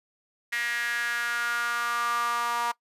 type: tone with high-pass filter sweep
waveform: sawtooth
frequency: 237.3 Hz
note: A#3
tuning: 31 cents sharp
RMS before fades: -28 dBFS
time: 0.52-2.72 s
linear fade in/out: 10 ms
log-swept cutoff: 1900 to 1000 Hz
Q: 6.2
effects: noise-tail reverb RT60 0.1 s tail -22 dB re dry + resampled to 32000 Hz